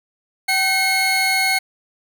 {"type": "tone pair together", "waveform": "30% pulse", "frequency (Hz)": [766.9, 2169], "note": ["G5", "C#7"], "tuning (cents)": [-38, -38], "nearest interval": "octave + tritone", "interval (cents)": 1800, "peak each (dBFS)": [-19, -14], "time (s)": [0.48, 1.59], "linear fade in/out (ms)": 10, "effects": []}